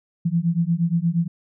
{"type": "beating tone pair", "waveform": "sine", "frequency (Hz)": [164.81, 173.31], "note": ["E3", "F3"], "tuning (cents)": [0, -13], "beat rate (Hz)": 8.5, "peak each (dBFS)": -21, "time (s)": [0.25, 1.28], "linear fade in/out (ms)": 10, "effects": []}